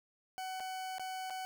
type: tone with dropouts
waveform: 40% pulse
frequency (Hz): 750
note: F#5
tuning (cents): +23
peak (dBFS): -38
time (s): 0.38-1.45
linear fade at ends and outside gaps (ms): 0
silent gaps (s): 0.599-0.604 / 0.983-0.996 / 1.299-1.305
effects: none